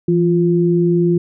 sine tone pair together, 168.85 / 349.2 Hz, E3 / F4, +42 / 0 cents, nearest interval octave + minor second, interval 1258 cents, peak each -14 dBFS, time 0.08-1.18 s, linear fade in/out 5 ms, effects none

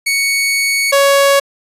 sawtooth tone pair in turn, 2225 / 557.4 Hz, C#7 / C#5, +6 / +9 cents, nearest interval 2 octaves, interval 2397 cents, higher first, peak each -9 / -4 dBFS, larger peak second, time 0.06-0.92 / 0.92-1.4 s, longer first, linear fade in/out 10 ms, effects resampled to 32000 Hz

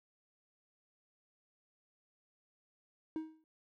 triangle tone with exponential decay, 316.3 Hz, D#4, 29 cents sharp, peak -31 dBFS, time 3.16-3.44 s, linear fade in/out 1 ms, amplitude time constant 59 ms, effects none

